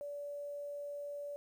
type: tone with quantisation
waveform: sine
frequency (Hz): 577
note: D5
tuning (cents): -31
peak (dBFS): -40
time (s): 0.01-1.36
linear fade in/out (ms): 0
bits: 11
effects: none